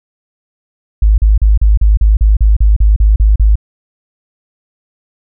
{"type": "tone bursts", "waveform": "sine", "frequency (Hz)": 52.3, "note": "G#1", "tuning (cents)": 13, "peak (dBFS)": -4, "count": 13, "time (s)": [1.02, 3.556], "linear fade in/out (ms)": 5, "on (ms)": 160, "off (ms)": 38, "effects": []}